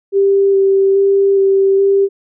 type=tone with vibrato; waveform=sine; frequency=392 Hz; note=G4; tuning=in tune; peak=-8 dBFS; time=0.12-2.09 s; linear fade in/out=50 ms; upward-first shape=square; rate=1.2 Hz; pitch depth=11 cents each way; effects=none